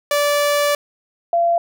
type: tone pair in turn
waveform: sawtooth / sine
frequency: 581 / 683.7 Hz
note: D5 / F5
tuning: -19 / -37 cents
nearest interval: minor third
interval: 282 cents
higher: second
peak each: -11 / -13 dBFS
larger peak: first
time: 0.11-0.75 / 1.33-1.58 s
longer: first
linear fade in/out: 2 ms
effects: none